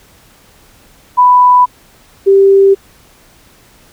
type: tone pair in turn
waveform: sine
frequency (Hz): 992 / 391.9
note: B5 / G4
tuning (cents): +7 / 0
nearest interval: octave + major third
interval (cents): 1607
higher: first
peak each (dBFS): -3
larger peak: neither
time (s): 1.17-1.66 / 2.26-2.75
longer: neither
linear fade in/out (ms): 20
effects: pink hiss -45 dBFS RMS until 3.92 s